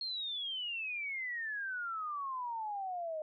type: exponential sweep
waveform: sine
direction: down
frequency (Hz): 4288 to 610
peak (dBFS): -36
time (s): 0.01-3.22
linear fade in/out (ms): 2
effects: none